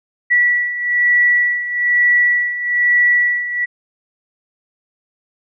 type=beating tone pair; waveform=sine; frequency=1947 / 1948.1 Hz; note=B6 / B6; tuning=-25 / -24 cents; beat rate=1.1 Hz; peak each=-18 / -13 dBFS; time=0.3-3.66 s; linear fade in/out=20 ms; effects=none